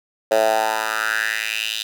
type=tone with high-pass filter sweep; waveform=10% pulse; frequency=110 Hz; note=A2; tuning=in tune; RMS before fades=-21 dBFS; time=0.31-1.83 s; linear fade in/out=5 ms; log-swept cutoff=560 to 3500 Hz; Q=4.1; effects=none